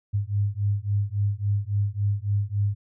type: beating tone pair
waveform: sine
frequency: 100.1 / 103.7 Hz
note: G2 / G#2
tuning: +37 / -2 cents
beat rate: 3.6 Hz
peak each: -25 dBFS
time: 0.13-2.75 s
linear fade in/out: 20 ms
effects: none